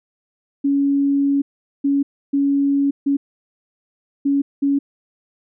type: tone bursts at uneven times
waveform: sine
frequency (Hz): 280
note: C#4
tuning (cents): +18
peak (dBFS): -14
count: 6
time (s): 0.64-1.42 / 1.84-2.03 / 2.33-2.91 / 3.06-3.17 / 4.25-4.42 / 4.62-4.79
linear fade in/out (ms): 10
effects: none